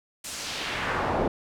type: noise with band-pass filter sweep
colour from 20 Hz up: brown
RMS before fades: -29 dBFS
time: 0.24-1.28 s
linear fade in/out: 5 ms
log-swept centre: 9200 to 570 Hz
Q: 1.2
effects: none